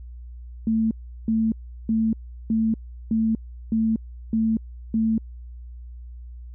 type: tone bursts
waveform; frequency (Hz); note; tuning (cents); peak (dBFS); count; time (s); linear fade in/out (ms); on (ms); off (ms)
sine; 222.5; A3; +20; -18; 8; 0.67-5.18; 2; 240; 370
effects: added 60 Hz sine -36 dBFS peak until 6.54 s